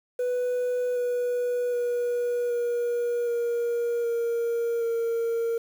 sine tone with pitch steps, 495.1 / 489.4 / 483.8 / 478.2 / 472.7 / 467.3 / 461.9 Hz, B4 / B4 / B4 / A#4 / A#4 / A#4 / A#4, +4 / -16 / -36 / +44 / +24 / +4 / -16 cents, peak -21 dBFS, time 0.19-5.58 s, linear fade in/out 5 ms, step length 770 ms, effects tanh soft clip ceiling -23 dBFS + 8-bit

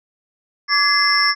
sine tone cluster, 1161 / 1688 / 2063 / 5250 / 5440 Hz, D6 / G#6 / C7 / E8 / F8, -20 / +28 / -25 / -8 / -46 cents, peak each -19 dBFS, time 0.68-1.35 s, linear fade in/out 50 ms, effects tanh soft clip ceiling -4 dBFS

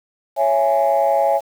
sine chord, C# minor, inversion none, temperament just, 554.4 / 665.2 / 831.5 Hz, C#5 / E5 / G#5, 0 / +16 / +2 cents, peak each -17 dBFS, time 0.36-1.41 s, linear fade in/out 50 ms, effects tanh soft clip ceiling -7 dBFS + 7-bit

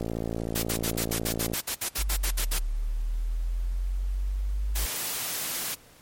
click train, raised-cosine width 2 ms, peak -17 dBFS, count 87, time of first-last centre 0.01-1.535 s, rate 56.4 Hz
white noise bursts, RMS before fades -29 dBFS, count 15, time 0.55-2.59 s, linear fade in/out 10 ms, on 80 ms, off 60 ms
sine linear two-way sweep, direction down then up, 51.6 to 36.02 to 51.6 Hz, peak -25 dBFS, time 1.98-4.86 s, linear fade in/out 10 ms, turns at 2.57 s
white high-pass noise, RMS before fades -31 dBFS, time 4.75-5.75 s, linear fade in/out 10 ms, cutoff 100 Hz, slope 96 dB/octave
effects pink hiss -54 dBFS RMS until 6.01 s + MP3 64 kbps

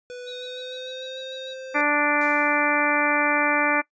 square tone with pitch glide, 493.9 to 523.3 Hz, B4 to C5, 0 to 0 cents, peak -35 dBFS, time 0.1-1.81 s, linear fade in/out 0 ms, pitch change +100 cents, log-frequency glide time 0.24-1.21 s
sine tone with vibrato, 3763 Hz, A#7, 16 cents sharp, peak -36 dBFS, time 0.26-1.55 s, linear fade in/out 20 ms, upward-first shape triangle, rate 6.7 Hz, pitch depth 38 cents each way
harmonic tone, 293.7 Hz, D4, in tune, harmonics 1 / 2 / 3 / 4 / 5 / 6 / 7 / 8, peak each -27 / -27 / -27 / -27 / -27 / -27 / -27 / -27 dBFS, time 1.74-3.82 s, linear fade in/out 20 ms
white noise with exponential decay, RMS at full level -44 dBFS, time 2.21-3.09 s, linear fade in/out 2 ms, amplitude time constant 190 ms
effects noise-tail reverb RT60 0.1 s tail -21 dB re dry + resampled to 16000 Hz

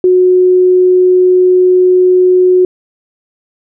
sine tone, 365.8 Hz, F#4, 20 cents flat, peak -4 dBFS, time 0.04-2.65 s, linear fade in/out 2 ms, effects none

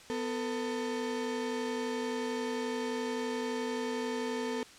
35% pulse tone pair together, 249.6 / 447.7 Hz, B3 / A4, +19 / +30 cents, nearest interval minor seventh, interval 1011 cents, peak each -34 / -33 dBFS, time 0.1-4.63 s, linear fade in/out 0 ms, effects white hiss -53 dBFS RMS until 4.78 s + low-pass 7000 Hz 12 dB/octave

